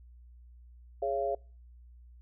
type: chord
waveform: sine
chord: Db major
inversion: second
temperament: equal with one note detuned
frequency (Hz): 415.3 / 554.4 / 683.7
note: Ab4 / Db5 / F5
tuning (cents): 0 / 0 / -37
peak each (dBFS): -34 / -33 / -32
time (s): 1.02-1.35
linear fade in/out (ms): 5
effects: noise-tail reverb RT60 0.4 s tail -26 dB re dry + added 60 Hz sine -51 dBFS peak until 2.21 s